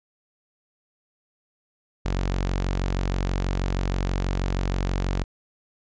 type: tone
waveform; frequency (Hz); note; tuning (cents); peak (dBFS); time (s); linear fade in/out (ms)
sawtooth; 46.25; F#1; 0; -19; 2.05-5.24; 10
effects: resampled to 16000 Hz